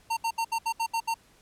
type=tone bursts; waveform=square; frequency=912 Hz; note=A#5; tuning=38 cents flat; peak=-26 dBFS; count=8; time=0.1-1.143 s; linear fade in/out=10 ms; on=70 ms; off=69 ms; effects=pink hiss -60 dBFS RMS until 1.41 s + low-pass 12000 Hz 12 dB/octave